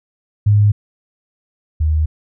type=tone pair in turn; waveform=sine; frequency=103.83 / 77.45 Hz; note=G#2 / D#2; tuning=0 / -7 cents; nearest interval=perfect fourth; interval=507 cents; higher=first; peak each=-8 / -12 dBFS; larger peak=first; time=0.46-0.72 / 1.8-2.06 s; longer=neither; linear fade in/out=10 ms; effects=none